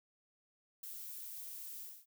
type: noise with ADSR envelope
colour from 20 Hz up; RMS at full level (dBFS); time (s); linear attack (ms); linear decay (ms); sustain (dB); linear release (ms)
violet; -45; 0.83-2.06; 6; 10; -2; 240
effects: none